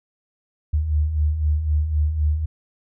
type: beating tone pair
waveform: sine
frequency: 72.8 / 76.7 Hz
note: D2 / D#2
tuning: -15 / -24 cents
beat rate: 3.9 Hz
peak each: -26 / -18 dBFS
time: 0.73-2.46 s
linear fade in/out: 10 ms
effects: none